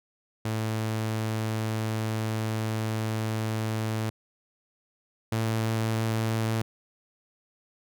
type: tone pair in turn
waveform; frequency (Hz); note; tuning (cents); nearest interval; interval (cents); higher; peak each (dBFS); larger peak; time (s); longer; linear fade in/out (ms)
sawtooth; 110 / 111.73; A2 / A2; 0 / +27; unison; 27; second; -23 / -21; second; 0.45-4.1 / 5.32-6.62; first; 5
effects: none